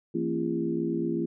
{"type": "tone cluster", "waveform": "sine", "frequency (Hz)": [167.5, 229.5, 270.2, 338.3, 403.1], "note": ["E3", "A#3", "C#4", "E4", "G4"], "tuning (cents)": [28, -27, -44, 45, 48], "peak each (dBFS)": [-34, -32, -34, -29, -36], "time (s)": [0.14, 1.26], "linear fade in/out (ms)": 10, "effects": []}